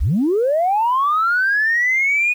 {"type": "linear sweep", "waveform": "sine", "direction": "up", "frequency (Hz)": [38, 2489], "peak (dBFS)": -13, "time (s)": [0, 2.34], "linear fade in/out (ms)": 20, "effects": ["tanh soft clip ceiling -10 dBFS", "8-bit"]}